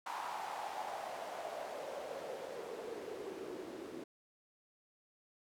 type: noise with band-pass filter sweep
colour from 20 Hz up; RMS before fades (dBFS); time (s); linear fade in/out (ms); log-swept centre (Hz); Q
white; -44; 0.06-4.04; 5; 940 to 330; 4.4
effects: none